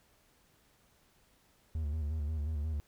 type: tone with vibrato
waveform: triangle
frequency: 76.2 Hz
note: D#2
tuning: 36 cents flat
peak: -30 dBFS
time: 1.75-2.8 s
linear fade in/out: 0 ms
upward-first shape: square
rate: 5.6 Hz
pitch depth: 67 cents each way
effects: pink hiss -68 dBFS RMS until 2.87 s